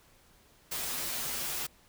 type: noise with comb filter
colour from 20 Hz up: white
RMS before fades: -35 dBFS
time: 0.71-1.67 s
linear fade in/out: 10 ms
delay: 10 ms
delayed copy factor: -0.85
effects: pink hiss -62 dBFS RMS until 1.88 s